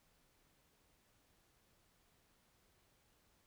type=silence; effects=pink hiss -74 dBFS RMS until 3.46 s